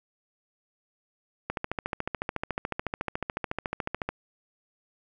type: click train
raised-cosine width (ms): 0.5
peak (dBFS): -14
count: 37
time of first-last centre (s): 1.5-4.09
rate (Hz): 13.9
effects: none